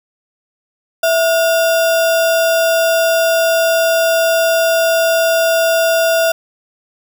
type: tone with sample-and-hold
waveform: sine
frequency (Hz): 659.3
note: E5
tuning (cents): 0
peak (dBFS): -10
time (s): 1.03-6.32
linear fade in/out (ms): 5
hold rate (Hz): 2100
effects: none